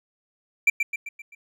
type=tone with echo; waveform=triangle; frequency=2349 Hz; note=D7; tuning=in tune; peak=-12 dBFS; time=0.67-0.7 s; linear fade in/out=5 ms; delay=130 ms; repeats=5; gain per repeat=-6 dB; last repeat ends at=1.35 s; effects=none